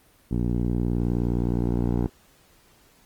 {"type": "tone with low-pass filter sweep", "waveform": "10% pulse", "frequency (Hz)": 59.5, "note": "A#1", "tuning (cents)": 36, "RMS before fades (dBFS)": -24, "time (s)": [0.31, 2.07], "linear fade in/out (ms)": 5, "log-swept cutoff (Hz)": [300, 580], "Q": 0.77, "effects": ["pink hiss -58 dBFS RMS until 3.05 s", "Opus 24 kbps"]}